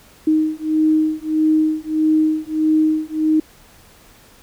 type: beating tone pair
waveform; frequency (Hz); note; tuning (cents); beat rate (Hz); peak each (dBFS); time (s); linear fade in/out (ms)
sine; 311.1 / 312.7; D#4 / D#4; 0 / +9; 1.6; -17; 0.27-3.4; 5
effects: pink hiss -48 dBFS RMS until 4.42 s